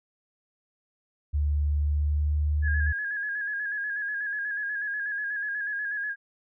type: tone with pitch glide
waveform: sine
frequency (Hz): 73.42 to 74.88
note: D2 to D2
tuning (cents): 0 to +34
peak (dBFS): -22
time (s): 1.33-2.93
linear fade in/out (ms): 20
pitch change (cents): +34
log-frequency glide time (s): 1.77-2.51
type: tone with vibrato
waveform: sine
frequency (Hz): 1661.2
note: G#6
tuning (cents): 0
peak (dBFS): -28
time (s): 2.62-6.16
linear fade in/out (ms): 50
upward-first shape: square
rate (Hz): 8.2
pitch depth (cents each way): 40
effects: none